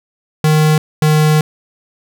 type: tone pair in turn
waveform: square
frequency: 154.3 / 153.59 Hz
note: D#3 / D#3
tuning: -14 / -22 cents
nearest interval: unison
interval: 8 cents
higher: first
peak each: -9 dBFS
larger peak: neither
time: 0.44-0.78 / 1.02-1.41 s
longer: second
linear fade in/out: 2 ms
effects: none